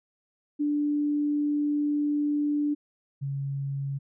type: tone pair in turn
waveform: sine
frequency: 293.7 / 138.61 Hz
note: D4 / C#3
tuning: 0 / 0 cents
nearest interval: octave + minor second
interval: 1300 cents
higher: first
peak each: -23 / -28 dBFS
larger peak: first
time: 0.59-2.75 / 3.21-3.99 s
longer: first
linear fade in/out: 20 ms
effects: none